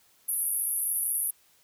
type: band-pass noise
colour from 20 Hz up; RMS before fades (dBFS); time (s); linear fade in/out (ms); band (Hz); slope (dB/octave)
white; -29; 0.28-1.31; 10; 10000 to 12000; 96
effects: white hiss -63 dBFS RMS until 1.63 s